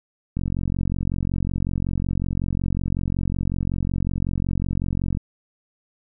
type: click train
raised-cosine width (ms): 5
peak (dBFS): -12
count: 219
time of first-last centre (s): 0.37-5.172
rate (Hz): 45.4
effects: none